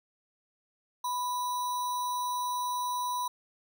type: tone with sample-and-hold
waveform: sine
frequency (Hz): 990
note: B5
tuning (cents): +4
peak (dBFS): -29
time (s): 1.04-3.28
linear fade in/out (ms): 5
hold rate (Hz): 4900
effects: none